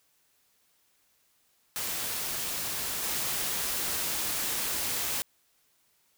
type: noise with level steps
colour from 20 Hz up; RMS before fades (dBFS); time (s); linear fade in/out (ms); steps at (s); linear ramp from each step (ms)
white; -33 / -31; 1.76-5.22; 0; 3.03; 10
effects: white hiss -69 dBFS RMS until 6.17 s